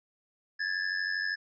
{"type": "ring-modulated tone", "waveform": "square", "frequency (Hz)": 1708, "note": "G#6", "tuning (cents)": 48, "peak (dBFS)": -27, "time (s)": [0.59, 1.36], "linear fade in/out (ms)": 20, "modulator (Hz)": 46.3, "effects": ["resampled to 16000 Hz"]}